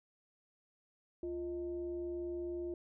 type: tone with frequency modulation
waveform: sine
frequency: 348.5 Hz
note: F4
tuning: 4 cents flat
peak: -37 dBFS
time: 1.23-2.74 s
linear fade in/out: 2 ms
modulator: 278 Hz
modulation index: 0.42
effects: none